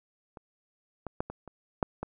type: clicks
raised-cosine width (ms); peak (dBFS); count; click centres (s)
1; -30 / -22 / -15 / -24 / -30 / -11 / -20; 7; 0.372 / 1.067 / 1.205 / 1.3 / 1.477 / 1.828 / 2.03
effects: none